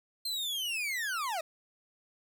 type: linear sweep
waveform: 40% pulse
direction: down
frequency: 4199 to 604 Hz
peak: -31 dBFS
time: 0.25-1.41 s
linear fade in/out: 5 ms
effects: 11-bit